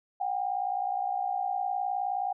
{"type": "tone pair together", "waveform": "sine", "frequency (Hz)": [735, 794.4], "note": ["F#5", "G5"], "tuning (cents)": [-12, 23], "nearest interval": "minor second", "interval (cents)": 135, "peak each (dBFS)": [-31, -30], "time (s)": [0.2, 2.33], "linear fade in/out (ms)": 10, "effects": []}